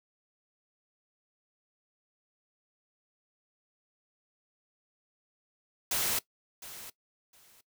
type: noise with echo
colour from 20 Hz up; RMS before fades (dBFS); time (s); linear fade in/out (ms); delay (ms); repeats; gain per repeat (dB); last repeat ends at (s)
white; -30; 5.91-6.19; 5; 710; 2; -15; 7.61
effects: noise-tail reverb RT60 0.1 s tail -19 dB re dry